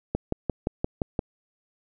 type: click train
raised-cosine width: 2 ms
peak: -11 dBFS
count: 7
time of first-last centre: 0.15-1.192 s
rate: 5.76 Hz
effects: none